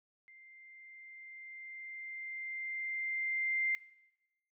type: tone with level ramp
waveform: sine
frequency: 2093 Hz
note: C7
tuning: in tune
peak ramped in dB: -55 to -28 dBFS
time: 0.28-3.75 s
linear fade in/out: 0 ms
effects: noise-tail reverb RT60 1.0 s tail -22 dB re dry